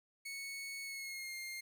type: tone with pitch glide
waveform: sawtooth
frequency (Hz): 2211 to 2120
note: C#7 to C7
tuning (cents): -5 to +22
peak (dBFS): -39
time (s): 0.25-1.61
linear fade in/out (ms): 10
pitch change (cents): -73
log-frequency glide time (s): 0.83-1.35
effects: 12-bit